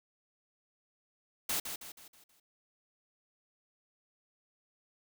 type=noise with echo; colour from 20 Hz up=white; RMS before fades=-33 dBFS; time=1.49-1.6 s; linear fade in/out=5 ms; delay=160 ms; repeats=5; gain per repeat=-7 dB; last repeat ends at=2.4 s; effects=none